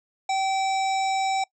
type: harmonic tone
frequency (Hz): 771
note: G5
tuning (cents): -29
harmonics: 1 / 3 / 5 / 7 / 9 / 10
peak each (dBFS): -22 / -32 / -36 / -39 / -41 / -42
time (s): 0.29-1.44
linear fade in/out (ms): 5
effects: noise-tail reverb RT60 0.1 s tail -23 dB re dry